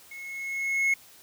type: tone with level ramp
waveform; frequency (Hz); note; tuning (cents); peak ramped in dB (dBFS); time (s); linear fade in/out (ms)
triangle; 2177; C#7; -32; -38 to -18; 0.11-0.94; 5
effects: white hiss -53 dBFS RMS until 1.22 s